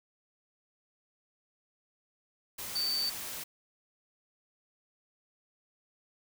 sine tone in noise, 4572 Hz, D8, 47 cents flat, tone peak -29 dBFS, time 2.75-3.1 s, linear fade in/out 10 ms, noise white, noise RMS -40 dBFS, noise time 2.58-3.44 s, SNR +8 dB, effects none

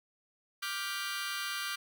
20% pulse chord, G dominant seventh, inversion second, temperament just, 1176 / 1411.2 / 1568 / 1960 Hz, D6 / F6 / G6 / B6, +2 / +18 / 0 / -14 cents, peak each -35 / -35 / -35 / -38 dBFS, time 0.62-1.76 s, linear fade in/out 10 ms, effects none

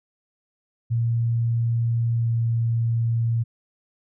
sine tone with pitch glide, 116.54 to 115.67 Hz, A#2 to A#2, 0 to -13 cents, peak -19 dBFS, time 0.9-3.44 s, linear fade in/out 20 ms, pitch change -13 cents, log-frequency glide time 2.15-2.3 s, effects none

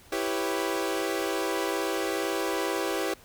sawtooth chord, C# half-diminished seventh, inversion first, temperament equal, 329.6 / 392 / 493.9 / 554.4 Hz, E4 / G4 / B4 / C#5, 0 / 0 / 0 / 0 cents, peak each -28 / -27 / -30 / -31 dBFS, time 0.12-3.14 s, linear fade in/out 5 ms, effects pink hiss -54 dBFS RMS until 3.24 s

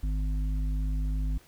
harmonic tone, 51.5 Hz, G#1, 14 cents flat, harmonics 1 / 3 / 5, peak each -26 / -38 / -42 dBFS, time 0.03-1.38 s, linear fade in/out 5 ms, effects pink hiss -58 dBFS RMS until 1.47 s

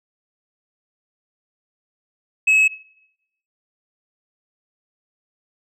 sine tone, 2575 Hz, E7, 41 cents flat, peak -9 dBFS, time 2.47-2.68 s, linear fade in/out 10 ms, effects noise-tail reverb RT60 0.8 s tail -22 dB re dry + tanh soft clip ceiling -11 dBFS

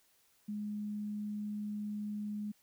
sine tone, 208.8 Hz, G#3, 10 cents sharp, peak -36 dBFS, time 0.48-2.52 s, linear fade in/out 10 ms, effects white hiss -70 dBFS RMS until 2.62 s

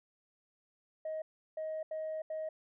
sine tone bursts at uneven times, 629 Hz, D#5, 19 cents sharp, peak -34 dBFS, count 4, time 1.05-1.22 / 1.57-1.83 / 1.91-2.22 / 2.3-2.49 s, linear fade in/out 5 ms, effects tanh soft clip ceiling -33 dBFS

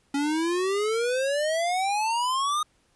square exponential sweep, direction up, 277.2 to 1244.5 Hz, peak -24 dBFS, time 0.14-2.63 s, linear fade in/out 5 ms, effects pink hiss -66 dBFS RMS until 2.95 s + resampled to 24000 Hz

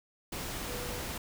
sine tone in noise, 490 Hz, B4, 14 cents flat, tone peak -42 dBFS, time 0.67-1 s, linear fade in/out 5 ms, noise pink, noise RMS -38 dBFS, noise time 0.32-1.18 s, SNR -7 dB, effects none

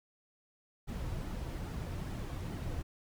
brown noise with flanger, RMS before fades -39 dBFS, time 0.87-2.83 s, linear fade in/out 20 ms, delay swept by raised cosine 1.8 to 5 ms, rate 2.4 Hz, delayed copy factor -0.5, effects none

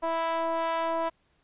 square ring-modulated tone, 164.81 Hz, E3, in tune, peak -24 dBFS, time 0.02-1.1 s, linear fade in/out 20 ms, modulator 823 Hz, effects pink hiss -69 dBFS RMS until 1.43 s + resampled to 8000 Hz

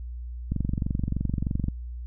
click train, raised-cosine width 5 ms, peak -14 dBFS, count 28, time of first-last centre 0.52-1.684 s, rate 23.2 Hz, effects added 60 Hz sine -33 dBFS peak until 2.06 s

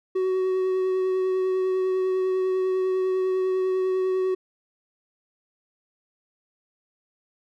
triangle tone with vibrato, 374.1 Hz, F#4, 19 cents sharp, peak -19 dBFS, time 0.15-4.35 s, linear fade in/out 10 ms, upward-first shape triangle, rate 10 Hz, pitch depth 15 cents each way, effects none

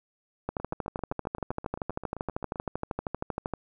two click trains, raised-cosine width 1 ms, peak -16 / -24 dBFS, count 40 / 16, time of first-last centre 0.49-3.537 / 0.6-2.558 s, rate 12.8 / 7.66 Hz, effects none

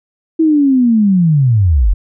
sine linear sweep, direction down, 327.3 to 39.43 Hz, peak -7 dBFS, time 0.39-1.94 s, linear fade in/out 10 ms, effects none

